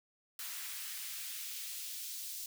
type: noise with high-pass filter sweep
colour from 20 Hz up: white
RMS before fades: -43 dBFS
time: 0.39-2.46 s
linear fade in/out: 2 ms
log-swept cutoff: 1400 to 4400 Hz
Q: 0.97
effects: none